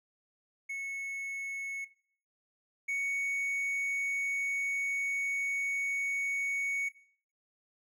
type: tone pair in turn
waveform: triangle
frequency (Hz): 2200 / 2227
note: C#7 / C#7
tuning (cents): -14 / +7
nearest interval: unison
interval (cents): 21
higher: second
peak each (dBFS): -33 / -29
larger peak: second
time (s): 0.69-1.85 / 2.88-6.89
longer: second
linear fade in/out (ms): 10
effects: noise-tail reverb RT60 0.5 s tail -17 dB re dry